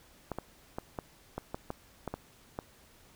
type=clicks; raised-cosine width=1 ms; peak=-21 dBFS; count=10; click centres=0.317 / 0.386 / 0.785 / 0.988 / 1.38 / 1.545 / 1.704 / 2.077 / 2.14 / 2.589 s; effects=pink hiss -60 dBFS RMS until 3.15 s